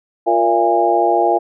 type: harmonic tone with a mistuned harmonic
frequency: 117 Hz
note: A#2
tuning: 7 cents sharp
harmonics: 3 / 4 / 5 / 6 / 7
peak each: -18 / -20 / -23 / -16 / -16 dBFS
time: 0.26-1.39 s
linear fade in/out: 20 ms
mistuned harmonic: 6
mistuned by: -59 cents
effects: none